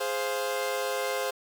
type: chord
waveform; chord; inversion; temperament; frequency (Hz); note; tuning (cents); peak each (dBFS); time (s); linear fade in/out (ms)
sawtooth; F minor; first; equal; 415.3 / 523.3 / 698.5; Ab4 / C5 / F5; 0 / 0 / 0; -30 / -26 / -32; 0-1.31; 10
effects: 8-bit